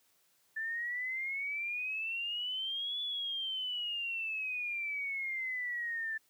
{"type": "exponential two-way sweep", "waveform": "sine", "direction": "up then down", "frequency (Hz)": [1760, 3452, 1760], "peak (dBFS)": -34, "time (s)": [0.56, 6.18], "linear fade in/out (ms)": 10, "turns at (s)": 3.01, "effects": ["white hiss -71 dBFS RMS until 6.29 s", "high-pass 80 Hz 12 dB/octave"]}